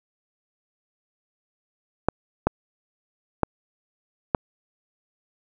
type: clicks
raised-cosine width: 1 ms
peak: -4 dBFS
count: 4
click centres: 2.086 / 2.47 / 3.433 / 4.348 s
effects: none